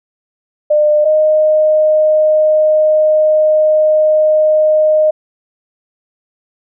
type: tone pair in turn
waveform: sine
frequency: 601 / 617.5 Hz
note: D5 / D#5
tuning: +40 / -13 cents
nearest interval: unison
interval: 47 cents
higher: second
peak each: -7 dBFS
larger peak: neither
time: 0.7-1.05 / 1.05-5.11 s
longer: second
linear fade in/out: 10 ms
effects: none